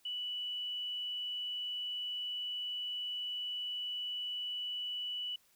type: tone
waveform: sine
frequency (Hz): 2960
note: F#7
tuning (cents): 0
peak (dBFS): -36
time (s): 0.05-5.36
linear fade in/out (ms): 5
effects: white hiss -69 dBFS RMS until 5.55 s